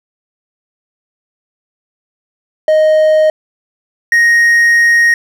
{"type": "tone pair in turn", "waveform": "triangle", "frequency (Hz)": [622.3, 1870], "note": ["D#5", "A#6"], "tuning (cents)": [0, 5], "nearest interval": "octave + perfect fifth", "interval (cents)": 1905, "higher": "second", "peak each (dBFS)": -4, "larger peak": "neither", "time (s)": [[2.68, 3.3], [4.12, 5.14]], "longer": "second", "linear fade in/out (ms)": 2, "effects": []}